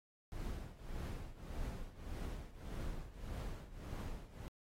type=noise with tremolo; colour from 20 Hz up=brown; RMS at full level=-41 dBFS; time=0.32-4.48 s; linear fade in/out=0 ms; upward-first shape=triangle; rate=1.7 Hz; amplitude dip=85%; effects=AAC 48 kbps